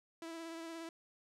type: tone with vibrato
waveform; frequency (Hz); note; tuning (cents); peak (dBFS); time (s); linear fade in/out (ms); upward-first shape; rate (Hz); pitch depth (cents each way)
sawtooth; 329.6; E4; 0; -40; 0.22-0.89; 2; triangle; 17; 27
effects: low-pass 10000 Hz 12 dB/octave